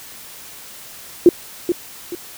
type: tone with echo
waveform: sine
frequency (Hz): 349.2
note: F4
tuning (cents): 0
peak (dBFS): -3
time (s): 1.26-1.29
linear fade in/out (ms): 2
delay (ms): 430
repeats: 2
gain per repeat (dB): -10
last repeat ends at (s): 2.15
effects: white hiss -38 dBFS RMS until 2.37 s